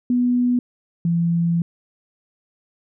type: tone pair in turn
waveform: sine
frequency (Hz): 245.9 / 169.31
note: B3 / E3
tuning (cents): -7 / +47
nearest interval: tritone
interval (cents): 646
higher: first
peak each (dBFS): -15 / -16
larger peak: first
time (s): 0.1-0.59 / 1.05-1.62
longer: second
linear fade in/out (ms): 2
effects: none